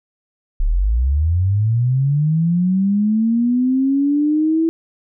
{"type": "linear sweep", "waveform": "sine", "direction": "up", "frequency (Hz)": [32.21, 329.6], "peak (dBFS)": -13, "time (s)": [0.6, 4.69], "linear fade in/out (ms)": 0, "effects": []}